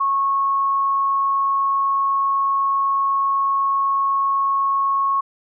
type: tone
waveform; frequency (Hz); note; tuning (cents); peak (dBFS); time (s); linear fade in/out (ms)
sine; 1098; C#6; -17; -16; 0-5.21; 10
effects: none